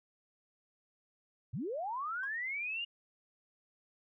sine linear sweep, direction up, 91.8 to 2872 Hz, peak -35 dBFS, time 1.53-2.85 s, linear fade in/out 10 ms
triangle tone with exponential decay, 1075 Hz, C6, 47 cents sharp, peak -39 dBFS, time 2.23-2.31 s, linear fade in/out 5 ms, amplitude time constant 16 ms
effects none

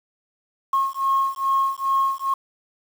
sine beating tone pair, 1082 / 1084.4 Hz, C#6 / C#6, -42 / -38 cents, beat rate 2.4 Hz, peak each -21 / -21 dBFS, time 0.73-2.34 s, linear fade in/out 5 ms, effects tanh soft clip ceiling -12 dBFS + 7-bit

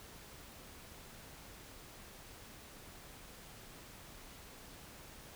silence, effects pink hiss -54 dBFS RMS until 5.35 s

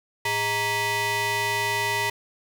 sawtooth ring-modulated tone, 520 Hz, C5, 11 cents flat, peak -16 dBFS, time 0.25-2.1 s, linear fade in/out 5 ms, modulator 1450 Hz, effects none

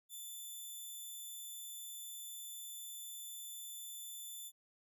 5% pulse tone, 3516 Hz, A7, 2 cents flat, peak -38 dBFS, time 0.09-4.52 s, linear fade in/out 50 ms, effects none

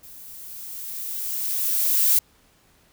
violet noise with level ramp, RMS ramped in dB -44 to -17 dBFS, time 0.03-2.19 s, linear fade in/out 5 ms, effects pink hiss -59 dBFS RMS until 2.92 s

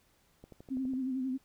click train, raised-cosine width 2 ms, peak -36 dBFS, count 7, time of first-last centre 0.44-0.936 s, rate 12.1 Hz
sine tone with vibrato, 260.3 Hz, C4, 9 cents flat, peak -31 dBFS, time 0.7-1.38 s, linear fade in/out 20 ms, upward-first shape sine, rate 11 Hz, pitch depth 51 cents each way
effects pink hiss -69 dBFS RMS until 1.44 s

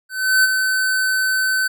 square tone with ADSR envelope, 1523 Hz, F#6, 50 cents sharp, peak -11 dBFS, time 0.09-1.68 s, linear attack 350 ms, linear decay 24 ms, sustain -6 dB, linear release 12 ms, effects none

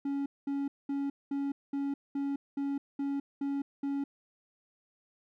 triangle tone bursts, 279.4 Hz, C#4, 14 cents sharp, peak -28 dBFS, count 10, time 0.05-4.04 s, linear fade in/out 5 ms, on 210 ms, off 210 ms, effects none

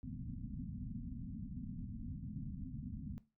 white low-pass noise, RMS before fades -45 dBFS, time 0.03-3.18 s, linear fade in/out 0 ms, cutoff 260 Hz, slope 96 dB/octave, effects noise-tail reverb RT60 0.3 s tail -17 dB re dry

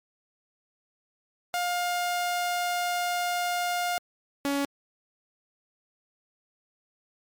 sawtooth tone pair in turn, 708 / 281 Hz, F5 / C#4, +23 / +24 cents, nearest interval octave + major third, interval 1599 cents, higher first, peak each -22 / -21 dBFS, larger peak second, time 1.54-3.98 / 4.45-4.65 s, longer first, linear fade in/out 0 ms, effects MP3 96 kbps

